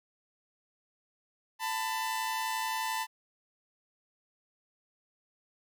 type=tone pair together; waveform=sawtooth; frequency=888.6 / 1000 Hz; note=A5 / B5; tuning=+17 / +21 cents; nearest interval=major second; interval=204 cents; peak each=-29 / -32 dBFS; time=1.59-3.07 s; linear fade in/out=50 ms; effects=none